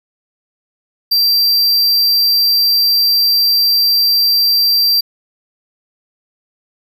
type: tone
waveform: square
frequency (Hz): 4708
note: D8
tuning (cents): +3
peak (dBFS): -10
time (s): 1.11-5.01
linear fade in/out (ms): 10
effects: 8-bit